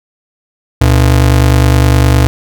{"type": "ring-modulated tone", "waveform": "square", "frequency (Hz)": 95.5, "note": "G2", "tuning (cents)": -45, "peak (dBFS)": -3, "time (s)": [0.81, 2.27], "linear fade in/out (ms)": 0, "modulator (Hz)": 24.9, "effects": []}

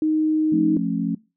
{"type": "tone", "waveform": "sine", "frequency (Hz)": 311.1, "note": "D#4", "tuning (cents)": 0, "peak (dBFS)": -17, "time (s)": [0.02, 0.77], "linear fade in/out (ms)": 2}
{"type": "chord", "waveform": "sine", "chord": "F augmented", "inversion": "none", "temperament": "just", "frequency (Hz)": [174.61, 218.3, 272.8], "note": ["F3", "A3", "C#4"], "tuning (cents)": [0, -13, -28], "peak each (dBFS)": -25, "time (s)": [0.52, 1.15], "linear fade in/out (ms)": 5}
{"effects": ["noise-tail reverb RT60 0.3 s tail -24 dB re dry"]}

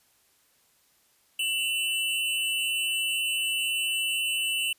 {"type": "tone pair together", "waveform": "square", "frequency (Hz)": [2701, 2960], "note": ["E7", "F#7"], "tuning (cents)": [42, 0], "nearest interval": "major second", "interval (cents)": 158, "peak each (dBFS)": [-29, -29], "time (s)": [1.39, 4.73], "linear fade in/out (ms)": 5, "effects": ["white hiss -65 dBFS RMS until 4.78 s", "resampled to 32000 Hz"]}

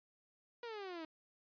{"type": "exponential sweep", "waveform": "sawtooth", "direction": "down", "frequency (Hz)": [486.2, 311.1], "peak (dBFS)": -40, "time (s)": [0.63, 1.05], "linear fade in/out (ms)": 2, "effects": ["resampled to 11025 Hz"]}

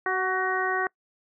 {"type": "harmonic tone with a mistuned harmonic", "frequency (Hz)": 375.2, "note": "F#4", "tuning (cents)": 24, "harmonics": [1, 2, 3, 4, 5], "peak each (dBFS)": [-30, -30, -30, -30, -30], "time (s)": [0.06, 0.87], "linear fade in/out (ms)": 2, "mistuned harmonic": 2, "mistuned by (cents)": -18, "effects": ["noise-tail reverb RT60 0.1 s tail -25 dB re dry"]}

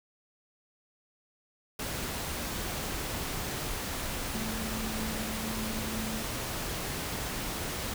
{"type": "tone in noise", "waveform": "sine", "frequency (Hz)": 220, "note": "A3", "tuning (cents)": 0, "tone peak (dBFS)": -36, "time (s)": [4.34, 6.22], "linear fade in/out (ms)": 5, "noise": "pink", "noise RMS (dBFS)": -35, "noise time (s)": [1.79, 7.94], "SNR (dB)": -4, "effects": []}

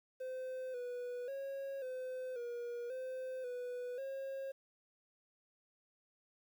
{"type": "tone with pitch steps", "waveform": "triangle", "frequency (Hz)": [515, 490.7, 547, 512, 477.9, 516, 493.3, 540], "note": ["C5", "B4", "C#5", "C5", "A#4", "C5", "B4", "C#5"], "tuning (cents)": [-28, -11, -23, -38, 43, -24, -2, -45], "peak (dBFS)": -38, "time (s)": [0.2, 4.52], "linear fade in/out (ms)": 10, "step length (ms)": 540, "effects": ["11-bit"]}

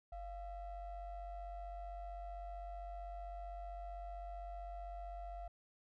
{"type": "ring-modulated tone", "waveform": "triangle", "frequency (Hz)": 323.2, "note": "E4", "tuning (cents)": -34, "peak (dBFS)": -39, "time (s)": [0.12, 5.48], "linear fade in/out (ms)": 5, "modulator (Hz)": 371, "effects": []}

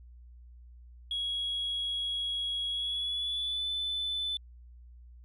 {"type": "tone with pitch glide", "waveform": "sine", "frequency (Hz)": [3322, 3509], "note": ["G#7", "A7"], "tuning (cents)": [0, -5], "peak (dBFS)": -29, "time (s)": [1.11, 4.37], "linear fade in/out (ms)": 2, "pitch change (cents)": 95, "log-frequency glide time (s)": [2.69, 3.69], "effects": ["tanh soft clip ceiling -27 dBFS", "added 60 Hz sine -49 dBFS peak until 5.24 s"]}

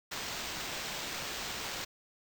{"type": "noise with sample-and-hold", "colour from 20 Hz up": "white", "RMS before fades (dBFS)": -39, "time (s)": [0.11, 1.85], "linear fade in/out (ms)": 10, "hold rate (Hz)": 11025, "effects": []}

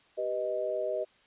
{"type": "chord", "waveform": "sine", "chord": "G augmented", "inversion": "none", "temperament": "equal with one note detuned", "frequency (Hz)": [390.2, 493.9, 622.3], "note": ["G4", "B4", "D#5"], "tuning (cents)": [-8, 0, 0], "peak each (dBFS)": [-36, -35, -31], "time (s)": [0.17, 1.05], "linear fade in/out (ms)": 20, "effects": ["white hiss -63 dBFS RMS until 1.26 s", "resampled to 8000 Hz"]}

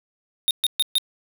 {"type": "tone bursts", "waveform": "square", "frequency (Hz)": 3687, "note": "A#7", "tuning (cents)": -20, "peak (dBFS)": -17, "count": 4, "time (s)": [0.48, 0.982], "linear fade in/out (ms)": 0, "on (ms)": 28, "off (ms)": 130, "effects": []}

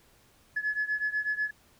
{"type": "beating tone pair", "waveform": "sine", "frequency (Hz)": [1704, 1712.1], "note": ["G#6", "A6"], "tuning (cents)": [44, -48], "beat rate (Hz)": 8.1, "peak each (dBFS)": [-29, -31], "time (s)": [0.56, 1.51], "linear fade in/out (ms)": 10, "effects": ["tanh soft clip ceiling -21 dBFS", "pink hiss -62 dBFS RMS until 1.79 s"]}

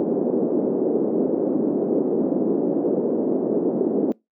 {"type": "band-pass noise", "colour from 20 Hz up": "pink", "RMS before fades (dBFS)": -21, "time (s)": [0, 4.12], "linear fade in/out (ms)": 0, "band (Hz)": [240, 460], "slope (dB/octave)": 24, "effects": ["noise-tail reverb RT60 0.2 s tail -25 dB re dry", "high-pass 150 Hz 12 dB/octave"]}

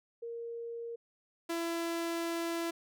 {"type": "tone pair in turn", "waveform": ["sine", "sawtooth"], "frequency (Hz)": [466.2, 335.5], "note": ["A#4", "E4"], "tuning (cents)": [0, 31], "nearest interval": "tritone", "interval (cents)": 569, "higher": "first", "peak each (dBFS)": [-38, -29], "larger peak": "second", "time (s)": [[0.22, 0.96], [1.49, 2.71]], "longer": "second", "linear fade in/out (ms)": 10, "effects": []}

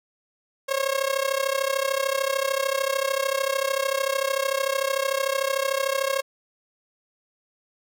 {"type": "tone with amplitude modulation", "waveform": "sawtooth", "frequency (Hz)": 543, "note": "C#5", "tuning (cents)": -36, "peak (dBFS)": -15, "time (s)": [0.68, 6.22], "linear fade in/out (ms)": 20, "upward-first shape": "sine", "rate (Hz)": 33.4, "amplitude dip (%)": 85, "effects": []}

